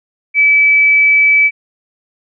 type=tone; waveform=sine; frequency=2300 Hz; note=D7; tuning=37 cents flat; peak=-6 dBFS; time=0.34-1.51 s; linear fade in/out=50 ms; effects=none